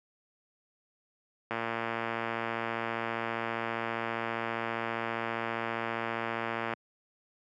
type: click train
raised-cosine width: 0.5 ms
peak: -17 dBFS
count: 602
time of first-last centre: 1.51-6.736 s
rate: 115 Hz
effects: high-pass 150 Hz 12 dB/octave